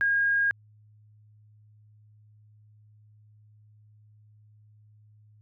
sine tone, 1627 Hz, G#6, 36 cents flat, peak -21 dBFS, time 0.01-0.51 s, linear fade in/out 0 ms, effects added 106 Hz sine -54 dBFS peak until 5.41 s

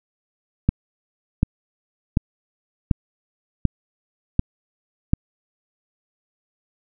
click train, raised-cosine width 5 ms, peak -3 dBFS, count 7, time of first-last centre 0.69-5.134 s, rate 1.35 Hz, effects none

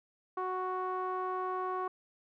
sawtooth tone with low-pass filter, 370 Hz, F#4, in tune, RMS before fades -35 dBFS, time 0.37-1.88 s, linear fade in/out 5 ms, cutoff 1100 Hz, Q 4.1, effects none

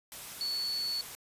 sine tone in noise, 4435 Hz, C#8, in tune, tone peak -31 dBFS, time 0.41-1.01 s, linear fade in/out 0 ms, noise white, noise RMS -44 dBFS, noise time 0.12-1.15 s, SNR +10 dB, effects resampled to 32000 Hz

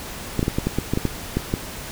clicks, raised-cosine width 3 ms, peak -7 dBFS, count 11, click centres 0.393 / 0.429 / 0.481 / 0.585 / 0.67 / 0.786 / 0.936 / 0.974 / 1.053 / 1.37 / 1.539 s, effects pink hiss -34 dBFS RMS until 1.91 s

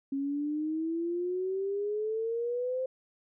sine exponential sweep, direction up, 272.1 to 523.3 Hz, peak -29 dBFS, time 0.12-2.86 s, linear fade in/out 5 ms, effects none

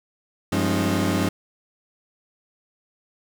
35% pulse tone cluster, 96.3 / 174.9 / 206.4 / 268.6 / 309.6 Hz, G2 / F3 / G#3 / C4 / D#4, -30 / +3 / -10 / +46 / -9 cents, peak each -25 dBFS, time 0.52-1.29 s, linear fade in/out 5 ms, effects none

